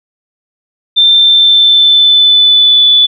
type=tone with pitch glide; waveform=sine; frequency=3572 to 3472 Hz; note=A7 to A7; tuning=+25 to -24 cents; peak=-3 dBFS; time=0.96-3.07 s; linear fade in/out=20 ms; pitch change=-49 cents; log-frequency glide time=1.14-2.87 s; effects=none